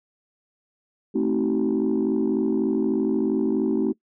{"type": "chord", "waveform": "sine", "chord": "A diminished seventh", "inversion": "none", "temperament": "just", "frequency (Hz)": [220, 264, 316.8, 380.2], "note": ["A3", "C4", "Eb4", "Gb4"], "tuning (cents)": [0, 16, 31, 47], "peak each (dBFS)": -24, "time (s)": [1.14, 3.93], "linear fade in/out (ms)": 20, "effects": ["noise-tail reverb RT60 0.1 s tail -21 dB re dry", "tanh soft clip ceiling -14 dBFS"]}